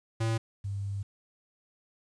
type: tone pair in turn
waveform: square / sine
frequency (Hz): 112.9 / 99.47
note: A2 / G2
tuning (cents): +45 / +26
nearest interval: major second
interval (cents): 219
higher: first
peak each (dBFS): -27 / -31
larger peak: first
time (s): 0.2-0.38 / 0.64-1.03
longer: second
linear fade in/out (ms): 10
effects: resampled to 22050 Hz + 10-bit